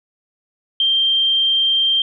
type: tone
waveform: sine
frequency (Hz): 3165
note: G7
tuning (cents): +16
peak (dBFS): -13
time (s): 0.8-2.02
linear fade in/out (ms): 2
effects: none